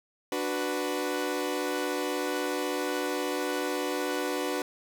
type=chord; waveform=sawtooth; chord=B minor; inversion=first; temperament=equal; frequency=293.7 / 370 / 493.9 Hz; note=D4 / F#4 / B4; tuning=0 / 0 / 0 cents; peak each=-29 dBFS; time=0.32-4.62 s; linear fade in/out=2 ms; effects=none